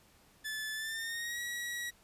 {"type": "tone with pitch glide", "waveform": "sawtooth", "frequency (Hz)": [1739, 1918.4], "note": ["A6", "A#6"], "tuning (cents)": [-21, 49], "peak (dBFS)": -33, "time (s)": [0.44, 1.91], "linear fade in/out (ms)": 20, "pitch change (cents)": 170, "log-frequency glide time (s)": [0.74, 1.4], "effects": ["pink hiss -64 dBFS RMS until 2.03 s", "resampled to 32000 Hz"]}